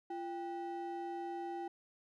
triangle ring-modulated tone, 568 Hz, C#5, 42 cents sharp, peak -34 dBFS, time 0.1-1.68 s, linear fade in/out 5 ms, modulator 224 Hz, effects none

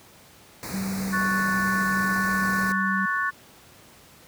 pink band-stop noise, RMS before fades -34 dBFS, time 0.63-2.72 s, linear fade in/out 0 ms, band 2500 to 3900 Hz, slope 96 dB/octave
sine tone, 192.7 Hz, G3, 29 cents flat, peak -26 dBFS, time 0.73-3.06 s, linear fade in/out 10 ms
sine chord, F# minor, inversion second, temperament equal, 1108.7 / 1480 / 1760 Hz, C#6 / F#6 / A6, 0 / 0 / 0 cents, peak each -27 dBFS, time 1.12-3.31 s, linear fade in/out 20 ms
effects pink hiss -51 dBFS RMS until 4.27 s + high-pass 80 Hz 12 dB/octave

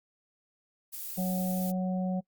violet noise, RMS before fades -39 dBFS, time 0.92-1.72 s, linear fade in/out 20 ms
harmonic tone, 185 Hz, F#3, in tune, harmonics 1 / 3 / 4, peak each -28 / -38 / -40 dBFS, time 1.17-2.21 s, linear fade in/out 20 ms
effects noise-tail reverb RT60 0.1 s tail -26 dB re dry + Opus 48 kbps

